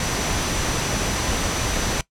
sine tone in noise, 5940 Hz, F#8, 6 cents sharp, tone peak -32 dBFS, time 0-2.01 s, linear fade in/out 2 ms, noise pink, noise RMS -23 dBFS, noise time 0-2.01 s, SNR -12 dB, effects noise-tail reverb RT60 0.1 s tail -19 dB re dry + low-pass 9000 Hz 12 dB/octave

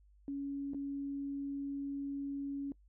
sine tone with dropouts, 279.6 Hz, C#4, 15 cents sharp, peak -36 dBFS, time 0.28-2.72 s, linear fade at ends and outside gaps 1 ms, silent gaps 0.735-0.745 s, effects noise-tail reverb RT60 0.1 s tail -23 dB re dry + added 50 Hz sine -61 dBFS peak until 2.88 s

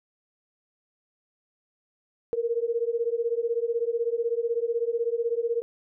sine beating tone pair, 459.3 / 475.3 Hz, A#4 / A#4, -26 / +34 cents, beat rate 16 Hz, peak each -27 dBFS, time 2.33-5.62 s, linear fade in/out 0 ms, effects none

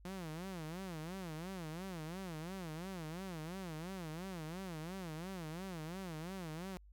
sawtooth tone with vibrato, 172.7 Hz, F3, 19 cents flat, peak -39 dBFS, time 0.05-6.77 s, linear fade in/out 0 ms, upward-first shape sine, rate 2.9 Hz, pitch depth 200 cents each way, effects added 50 Hz sine -57 dBFS peak until 6.92 s

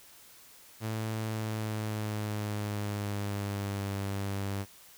sawtooth tone with pitch glide, 110 to 99.14 Hz, A2 to G2, 0 to +20 cents, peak -28 dBFS, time 0.8-4.66 s, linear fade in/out 50 ms, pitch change -180 cents, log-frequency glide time 1.25-3.9 s, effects white hiss -55 dBFS RMS until 4.97 s

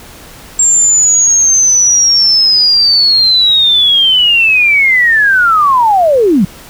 sine linear sweep, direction down, 7459 to 164.81 Hz, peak -5 dBFS, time 0.59-6.45 s, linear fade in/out 5 ms, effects pink hiss -34 dBFS RMS until 6.69 s

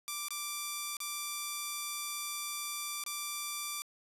5% pulse tone with dropouts, 1174.7 Hz, D6, in tune, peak -24 dBFS, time 0.08-3.82 s, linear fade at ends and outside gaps 0 ms, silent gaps 0.284-0.306 / 0.968-1.003 / 3.038-3.063 s, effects resampled to 32000 Hz + 11-bit

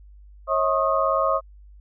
sine tone cluster, 545 / 642 / 1084 / 1245 Hz, C#5 / E5 / C#6 / D#6, -29 / -46 / -39 / +1 cents, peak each -24 dBFS, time 0.47-1.41 s, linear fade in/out 50 ms, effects added 50 Hz sine -44 dBFS peak until 1.8 s

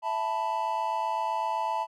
triangle chord, E suspended fourth, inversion none, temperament equal, 659.3 / 880 / 987.8 Hz, E5 / A5 / B5, 0 / 0 / 0 cents, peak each -33 / -27 / -30 dBFS, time 0.02-1.87 s, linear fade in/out 50 ms, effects none

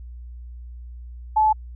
sine tone, 864 Hz, A5, 32 cents flat, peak -14 dBFS, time 1.36-1.53 s, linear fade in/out 10 ms, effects added 60 Hz sine -35 dBFS peak until 1.75 s

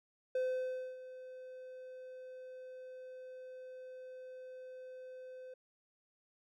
triangle tone with ADSR envelope, 512 Hz, C5, 38 cents flat, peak -29 dBFS, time 0.35-5.54 s, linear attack 4 ms, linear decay 610 ms, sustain -16 dB, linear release 5 ms, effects none

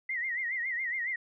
sine tone with vibrato, 1989 Hz, B6, 12 cents sharp, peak -30 dBFS, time 0.09-1.16 s, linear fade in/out 5 ms, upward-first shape sine, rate 7.2 Hz, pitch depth 120 cents each way, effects none

